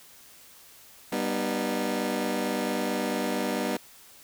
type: chord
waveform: 20% pulse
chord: G augmented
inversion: none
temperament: just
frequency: 196 / 245 / 306.2 Hz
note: G3 / B3 / D#4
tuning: 0 / -14 / -28 cents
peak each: -27 / -25 / -27 dBFS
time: 1.12-3.77 s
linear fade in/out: 5 ms
effects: white hiss -52 dBFS RMS until 4.23 s